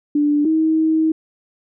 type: tone pair in turn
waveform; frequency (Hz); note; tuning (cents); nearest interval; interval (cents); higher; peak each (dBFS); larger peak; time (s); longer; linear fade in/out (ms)
sine; 293.7 / 317.6; D4 / D#4; 0 / +36; minor second; 136; second; -13; neither; 0.15-0.45 / 0.45-1.12; second; 5
effects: none